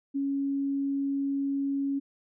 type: tone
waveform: sine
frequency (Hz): 277.2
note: C#4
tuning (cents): 0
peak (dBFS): -26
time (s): 0.14-2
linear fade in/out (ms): 20
effects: none